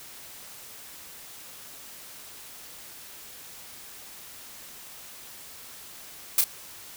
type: noise with echo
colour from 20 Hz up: blue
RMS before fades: -19 dBFS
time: 6.38-6.41 s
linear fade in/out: 2 ms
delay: 31 ms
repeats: 1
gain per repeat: -6 dB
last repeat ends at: 6.441 s
effects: white hiss -45 dBFS RMS until 6.96 s